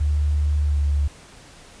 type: tone with pitch glide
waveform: sine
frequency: 73.9 to 72.13 Hz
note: D2 to D2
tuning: +11 to -31 cents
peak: -17 dBFS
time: 0-1.08 s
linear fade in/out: 10 ms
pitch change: -42 cents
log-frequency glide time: 0.63-0.8 s
effects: pink hiss -46 dBFS RMS until 1.8 s + resampled to 22050 Hz